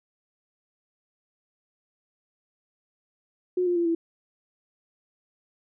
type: tone with pitch steps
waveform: sine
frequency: 362.8 / 352.5 / 342.4 / 332.7 Hz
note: F#4 / F4 / F4 / E4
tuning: -34 / +16 / -34 / +16 cents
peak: -21 dBFS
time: 3.57-3.95 s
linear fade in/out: 5 ms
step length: 95 ms
effects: none